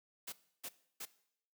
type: noise bursts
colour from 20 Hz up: white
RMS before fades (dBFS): -44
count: 3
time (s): 0.27-1.055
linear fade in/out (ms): 10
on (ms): 55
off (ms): 310
effects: noise-tail reverb RT60 0.7 s tail -18 dB re dry + high-pass 150 Hz 12 dB/octave